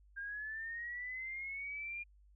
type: linear sweep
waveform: sine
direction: up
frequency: 1596 to 2417 Hz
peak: -40 dBFS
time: 0.16-2.04 s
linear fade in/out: 20 ms
effects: added 50 Hz sine -61 dBFS peak until 2.35 s